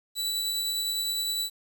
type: tone with tremolo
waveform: sawtooth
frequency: 3951 Hz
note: B7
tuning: in tune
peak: -23 dBFS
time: 0.15-1.5 s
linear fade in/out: 50 ms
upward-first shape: triangle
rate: 9.8 Hz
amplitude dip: 25%
effects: 9-bit